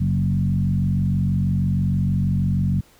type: tone with frequency modulation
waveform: sine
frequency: 138.59 Hz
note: C#3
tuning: in tune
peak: -17 dBFS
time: 0-2.81 s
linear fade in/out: 10 ms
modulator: 46.3 Hz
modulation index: 1.4
effects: pink hiss -54 dBFS RMS until 2.99 s